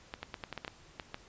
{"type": "clicks", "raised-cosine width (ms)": 0.3, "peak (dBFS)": -22, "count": 10, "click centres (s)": [0.139, 0.23, 0.342, 0.438, 0.527, 0.577, 0.648, 0.679, 0.998, 1.144], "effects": ["pink hiss -58 dBFS RMS until 1.28 s", "resampled to 16000 Hz"]}